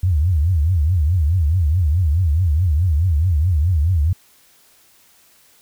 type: tone with vibrato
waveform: sine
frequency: 82.41 Hz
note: E2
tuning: in tune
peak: -13 dBFS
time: 0.03-4.13 s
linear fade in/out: 5 ms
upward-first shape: triangle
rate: 4.7 Hz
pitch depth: 290 cents each way
effects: white hiss -53 dBFS RMS until 5.61 s